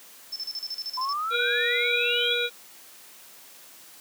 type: tone with tremolo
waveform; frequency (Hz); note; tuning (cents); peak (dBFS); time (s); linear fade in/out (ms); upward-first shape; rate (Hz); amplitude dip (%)
sine; 5290; E8; +5; -29; 0.32-1.14; 10; square; 13; 80
type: exponential sweep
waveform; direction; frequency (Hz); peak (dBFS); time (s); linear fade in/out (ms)
sine; up; 1000 to 3457; -26; 0.97-2.35; 10
type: harmonic tone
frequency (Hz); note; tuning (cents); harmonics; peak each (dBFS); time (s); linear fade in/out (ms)
480; B4; -49; 1 / 3 / 5 / 7 / 8; -29 / -30 / -29 / -34 / -29; 1.3-2.5; 50
effects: white hiss -49 dBFS RMS until 4 s + high-pass 200 Hz 12 dB/octave